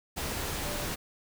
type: tone in noise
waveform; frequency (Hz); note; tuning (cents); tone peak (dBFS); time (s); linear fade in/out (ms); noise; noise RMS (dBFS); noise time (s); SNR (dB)
sine; 587.3; D5; 0; -39; 0.64-0.86; 20; pink; -34; 0.16-0.96; -8
effects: none

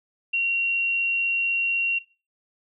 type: tone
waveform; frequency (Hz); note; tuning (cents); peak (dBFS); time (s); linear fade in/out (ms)
sine; 2748; F7; -29; -20; 0.33-1.99; 10
effects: noise-tail reverb RT60 0.3 s tail -18 dB re dry

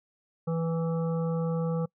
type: harmonic tone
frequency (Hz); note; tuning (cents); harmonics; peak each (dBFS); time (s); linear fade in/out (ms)
164.81; E3; 0; 1 / 3 / 5 / 7 / 8; -27 / -32 / -43 / -44 / -47; 0.47-1.86; 10
effects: noise-tail reverb RT60 0.1 s tail -25 dB re dry

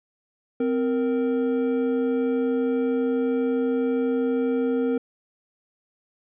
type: tone pair together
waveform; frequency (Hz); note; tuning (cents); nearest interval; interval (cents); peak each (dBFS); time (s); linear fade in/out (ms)
triangle; 258.8 / 466.2; C4 / A#4; -19 / 0; minor seventh; 1019; -21 / -22; 0.6-4.98; 5
effects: resampled to 8000 Hz

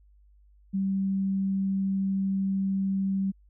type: tone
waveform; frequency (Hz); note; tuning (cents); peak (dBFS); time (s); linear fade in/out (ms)
sine; 193.8; G3; -20; -24; 0.73-3.32; 20
effects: added 50 Hz sine -55 dBFS peak until 3.49 s

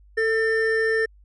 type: tone pair together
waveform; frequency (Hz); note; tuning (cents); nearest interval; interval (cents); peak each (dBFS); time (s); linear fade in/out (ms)
triangle; 445.1 / 1796.4; A4 / A6; +20 / +35; 2 octaves; 2415; -19 / -21; 0.17-1.06; 10
effects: added 50 Hz sine -49 dBFS peak until 1.24 s + resampled to 24000 Hz

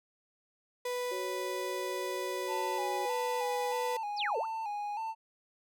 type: tone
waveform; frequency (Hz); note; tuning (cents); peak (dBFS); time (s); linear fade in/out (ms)
35% pulse; 493.9; B4; 0; -31; 0.85-3.97; 5
type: chord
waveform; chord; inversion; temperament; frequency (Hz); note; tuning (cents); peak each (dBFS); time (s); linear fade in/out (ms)
sine; F# suspended fourth; none; equal; 370 / 493.9 / 554.4; F#4 / B4 / C#5; 0 / 0 / 0; -37 / -38 / -40; 1.11-3.06; 10
type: tone with vibrato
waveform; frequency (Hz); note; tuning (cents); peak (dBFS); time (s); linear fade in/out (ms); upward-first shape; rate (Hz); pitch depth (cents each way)
triangle; 859; A5; -42; -32; 2.47-5.15; 50; square; 1.6; 67
type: exponential two-way sweep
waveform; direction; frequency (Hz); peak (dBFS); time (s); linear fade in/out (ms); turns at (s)
sine; down then up; 6140 to 416.9 to 1565; -31; 4.16-4.46; 50; 4.38
effects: none

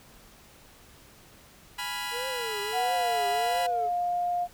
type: chord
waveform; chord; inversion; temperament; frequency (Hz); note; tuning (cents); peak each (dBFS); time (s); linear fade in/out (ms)
15% pulse; F diminished; first; equal; 830.6 / 987.8 / 1396.9; Ab5 / Cb6 / F6; 0 / 0 / 0; -31 / -27 / -33; 1.78-3.67; 10
type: tone with vibrato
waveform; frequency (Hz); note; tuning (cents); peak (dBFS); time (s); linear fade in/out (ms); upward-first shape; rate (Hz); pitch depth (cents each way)
triangle; 461.8; A#4; -16; -32; 2.11-3.9; 50; triangle; 1.5; 240
type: tone with pitch glide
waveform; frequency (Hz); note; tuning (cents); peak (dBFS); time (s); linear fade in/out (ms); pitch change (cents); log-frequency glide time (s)
sine; 740 to 706.6; F#5 to F5; 0 to +20; -25; 2.72-4.48; 50; -80; 2.82-3.05
effects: pink hiss -54 dBFS RMS until 4.53 s

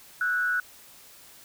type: tone with frequency modulation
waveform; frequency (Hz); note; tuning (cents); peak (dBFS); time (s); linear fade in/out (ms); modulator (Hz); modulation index
sine; 1473; F#6; -8; -23; 0.21-0.6; 2; 143; 0.46
effects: white hiss -51 dBFS RMS until 1.44 s

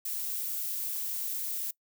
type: noise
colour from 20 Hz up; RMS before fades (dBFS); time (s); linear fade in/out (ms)
violet; -34; 0.05-1.71; 5
effects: noise-tail reverb RT60 0.1 s tail -22 dB re dry

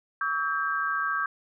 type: tone cluster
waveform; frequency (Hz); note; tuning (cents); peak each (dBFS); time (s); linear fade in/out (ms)
sine; 1135 / 1289 / 1590; C#6 / E6 / G6; +41 / -39 / +24; -30 / -31 / -28; 0.21-1.26; 2
effects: none

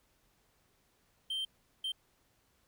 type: tone bursts at uneven times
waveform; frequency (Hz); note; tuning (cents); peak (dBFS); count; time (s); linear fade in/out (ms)
triangle; 3136; G7; 0; -32; 2; 1.3-1.45 / 1.84-1.92; 5
effects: pink hiss -72 dBFS RMS until 2.67 s

